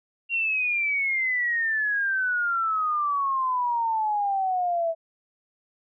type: exponential sweep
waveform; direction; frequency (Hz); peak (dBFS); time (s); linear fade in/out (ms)
sine; down; 2771 to 650; -22; 0.29-4.95; 50
effects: none